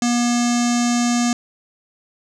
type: tone with low-pass filter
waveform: square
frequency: 240 Hz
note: B3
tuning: 49 cents flat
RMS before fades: -18 dBFS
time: 0.02-1.33 s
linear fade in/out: 2 ms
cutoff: 6800 Hz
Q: 4.8
effects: none